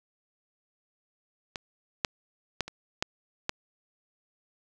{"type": "clicks", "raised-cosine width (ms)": 0.2, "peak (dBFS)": [-17, -7, -10, -22, -9, -10], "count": 6, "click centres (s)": [1.558, 2.048, 2.607, 2.68, 3.025, 3.494], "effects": []}